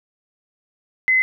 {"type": "tone", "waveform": "sine", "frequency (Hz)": 2042, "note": "C7", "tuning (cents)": -43, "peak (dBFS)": -13, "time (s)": [1.08, 1.22], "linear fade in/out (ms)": 0, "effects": []}